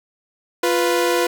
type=tone pair together; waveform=sawtooth; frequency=349.2 / 493.9 Hz; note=F4 / B4; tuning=0 / 0 cents; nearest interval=tritone; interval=600 cents; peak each=-15 dBFS; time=0.63-1.27 s; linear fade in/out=5 ms; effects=none